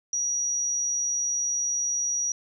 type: tone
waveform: sine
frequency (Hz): 5780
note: F#8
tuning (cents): -41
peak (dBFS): -24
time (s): 0.13-2.32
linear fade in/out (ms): 2
effects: none